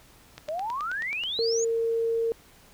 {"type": "click train", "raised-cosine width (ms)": 0.2, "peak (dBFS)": -22, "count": 9, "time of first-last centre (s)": [0.38, 1.237], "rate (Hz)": 9.34}
{"type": "exponential sweep", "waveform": "sine", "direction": "up", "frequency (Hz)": [587.3, 7030], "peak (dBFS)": -28, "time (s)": [0.48, 1.65], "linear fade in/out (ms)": 10}
{"type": "tone", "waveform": "sine", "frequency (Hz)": 457.5, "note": "A#4", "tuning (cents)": -32, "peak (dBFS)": -23, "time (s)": [1.39, 2.32], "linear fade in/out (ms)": 0}
{"effects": ["pink hiss -55 dBFS RMS until 2.73 s"]}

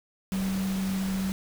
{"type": "tone in noise", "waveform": "sine", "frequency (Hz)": 191.4, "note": "G3", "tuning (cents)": -41, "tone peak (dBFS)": -26, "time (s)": [0.32, 1.32], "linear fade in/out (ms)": 0, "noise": "pink", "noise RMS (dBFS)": -38, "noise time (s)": [0.32, 1.32], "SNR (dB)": 9, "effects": []}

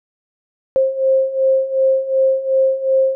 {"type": "beating tone pair", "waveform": "sine", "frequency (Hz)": [529, 531.7], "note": ["C5", "C5"], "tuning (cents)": [19, 28], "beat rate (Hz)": 2.7, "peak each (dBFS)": [-18, -14], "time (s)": [0.76, 3.15], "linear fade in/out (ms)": 0, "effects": []}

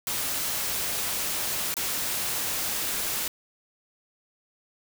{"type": "noise with dropouts", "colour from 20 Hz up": "white", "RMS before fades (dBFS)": -29, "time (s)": [0.07, 3.28], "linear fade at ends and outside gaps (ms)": 1, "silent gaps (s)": [1.741, 1.767], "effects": []}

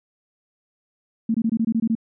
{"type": "tone bursts", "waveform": "sine", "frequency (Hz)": 225.8, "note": "A3", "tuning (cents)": 45, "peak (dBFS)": -17, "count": 9, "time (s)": [1.29, 1.952], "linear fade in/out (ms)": 5, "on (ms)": 54, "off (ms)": 22, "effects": []}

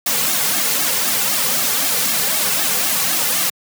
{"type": "noise with flanger", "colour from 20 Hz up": "white", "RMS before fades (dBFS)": -18, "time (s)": [0.06, 3.5], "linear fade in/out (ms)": 5, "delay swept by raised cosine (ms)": [2, 3.2], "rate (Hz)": 3.9, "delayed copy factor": -0.95, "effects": ["high-pass 150 Hz 12 dB/octave"]}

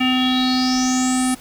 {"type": "tone with low-pass filter sweep", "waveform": "square", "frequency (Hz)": 255.6, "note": "C4", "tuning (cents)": -40, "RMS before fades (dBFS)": -18, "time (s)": [0, 1.35], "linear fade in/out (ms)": 10, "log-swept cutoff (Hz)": [2600, 10000], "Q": 8.2, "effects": ["pink hiss -42 dBFS RMS until 1.4 s"]}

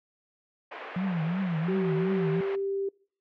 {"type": "band-pass noise", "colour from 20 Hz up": "pink", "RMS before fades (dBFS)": -41, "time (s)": [0.71, 2.56], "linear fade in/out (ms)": 10, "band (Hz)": [450, 2500], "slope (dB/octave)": 24}
{"type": "tone with vibrato", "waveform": "sine", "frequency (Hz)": 174.61, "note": "F3", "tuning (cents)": 0, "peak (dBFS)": -26, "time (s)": [0.96, 2.41], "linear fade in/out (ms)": 5, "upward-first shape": "triangle", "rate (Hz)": 2.8, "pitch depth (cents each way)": 210}
{"type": "tone with pitch glide", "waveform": "sine", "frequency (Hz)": [381.3, 393.2], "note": ["G4", "G4"], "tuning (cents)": [-48, 5], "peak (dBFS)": -27, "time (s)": [1.68, 2.89], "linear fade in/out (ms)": 5, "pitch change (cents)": 53, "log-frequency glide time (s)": [1.99, 2.52]}
{"effects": ["noise-tail reverb RT60 0.5 s tail -25 dB re dry"]}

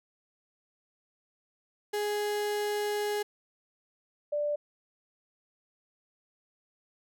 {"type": "tone pair in turn", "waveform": ["35% pulse", "sine"], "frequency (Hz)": [415.7, 588.9], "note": ["G#4", "D5"], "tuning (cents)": [2, 5], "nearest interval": "tritone", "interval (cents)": 603, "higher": "second", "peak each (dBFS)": -27, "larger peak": "neither", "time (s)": [[1.93, 3.23], [4.32, 4.56]], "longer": "first", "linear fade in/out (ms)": 10, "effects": []}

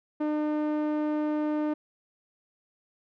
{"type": "tone with low-pass filter", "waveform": "sawtooth", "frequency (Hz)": 302.2, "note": "D4", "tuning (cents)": 50, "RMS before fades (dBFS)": -28, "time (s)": [0.2, 1.74], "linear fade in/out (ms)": 10, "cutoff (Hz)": 1000, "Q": 0.51, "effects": []}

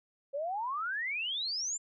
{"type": "exponential sweep", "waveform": "sine", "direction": "up", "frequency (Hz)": [538, 7450], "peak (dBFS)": -32, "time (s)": [0.33, 1.78], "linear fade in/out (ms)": 20, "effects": []}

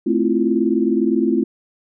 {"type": "chord", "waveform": "sine", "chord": "F major seventh", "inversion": "first", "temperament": "equal", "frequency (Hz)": [220, 261.6, 329.6, 349.2], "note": ["A3", "C4", "E4", "F4"], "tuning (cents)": [0, 0, 0, 0], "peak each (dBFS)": -20, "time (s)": [0.06, 1.44], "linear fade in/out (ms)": 10, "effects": []}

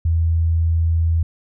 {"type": "tone", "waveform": "sine", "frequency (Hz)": 82.41, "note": "E2", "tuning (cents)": 0, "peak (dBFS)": -14, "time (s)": [0.05, 1.23], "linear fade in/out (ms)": 5, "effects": []}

